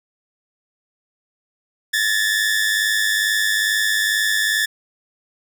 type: tone pair together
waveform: sawtooth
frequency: 1719.7 / 1822 Hz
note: A6 / A#6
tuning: -40 / -40 cents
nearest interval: minor second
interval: 100 cents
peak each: -15 / -18 dBFS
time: 1.93-4.66 s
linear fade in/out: 10 ms
effects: none